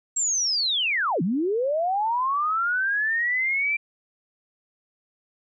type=linear two-way sweep; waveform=sine; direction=down then up; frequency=7630 to 155.56 to 2364 Hz; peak=-21 dBFS; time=0.16-3.77 s; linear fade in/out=10 ms; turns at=1.22 s; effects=none